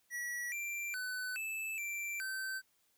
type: tone with pitch steps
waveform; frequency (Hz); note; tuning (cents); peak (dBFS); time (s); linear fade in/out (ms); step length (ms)
square; 1933 / 2360 / 1504 / 2626 / 2350 / 1543; B6 / D7 / F#6 / E7 / D7 / G6; -38 / +8 / +28 / -7 / +1 / -28; -38; 0.1-2.62; 50; 420
effects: white hiss -74 dBFS RMS until 2.97 s